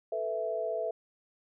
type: chord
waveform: sine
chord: A suspended second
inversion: none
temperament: just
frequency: 440 / 495 / 660 Hz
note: A4 / B4 / E5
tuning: 0 / +4 / +2 cents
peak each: -36 / -37 / -32 dBFS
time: 0.12-0.91 s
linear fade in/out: 5 ms
effects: none